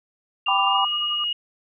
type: tone with pitch glide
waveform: sine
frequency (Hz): 2794 to 2879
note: F7 to F#7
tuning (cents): 0 to -48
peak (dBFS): -22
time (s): 0.46-1.33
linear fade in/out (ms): 5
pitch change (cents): +52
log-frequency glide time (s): 0.66-0.81
type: tone with tremolo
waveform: sine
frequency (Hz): 1200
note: D6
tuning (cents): +37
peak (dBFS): -27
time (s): 0.47-1.24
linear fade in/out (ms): 0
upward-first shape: sine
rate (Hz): 11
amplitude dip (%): 85
type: chord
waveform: sine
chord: G major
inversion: none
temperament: equal with one note detuned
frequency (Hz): 784 / 993.5 / 1174.7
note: G5 / B5 / D6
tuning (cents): 0 / +10 / 0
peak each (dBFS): -23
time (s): 0.48-0.85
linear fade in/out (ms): 5
effects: none